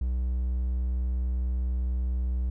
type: tone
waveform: triangle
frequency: 62.2 Hz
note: B1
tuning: 13 cents sharp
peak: -23 dBFS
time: 0.01-2.5 s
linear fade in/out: 5 ms
effects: none